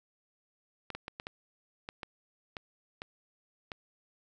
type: clicks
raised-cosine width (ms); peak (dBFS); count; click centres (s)
0.3; -23; 10; 0.903 / 0.95 / 1.081 / 1.199 / 1.269 / 1.889 / 2.032 / 2.568 / 3.019 / 3.718
effects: none